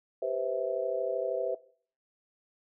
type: chord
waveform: sine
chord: C major seventh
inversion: second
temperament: just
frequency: 392.4 / 490.5 / 523.3 / 654.1 Hz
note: G4 / B4 / C5 / E5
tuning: +2 / -12 / 0 / -14 cents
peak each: -37 / -35 / -33 / -33 dBFS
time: 0.22-1.55 s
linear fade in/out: 5 ms
effects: noise-tail reverb RT60 0.5 s tail -19 dB re dry